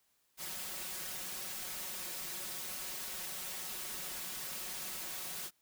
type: noise with comb filter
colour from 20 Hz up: white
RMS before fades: -42 dBFS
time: 0.37-5.51 s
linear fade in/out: 50 ms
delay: 5.4 ms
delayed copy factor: +0.85
effects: white hiss -75 dBFS RMS until 5.61 s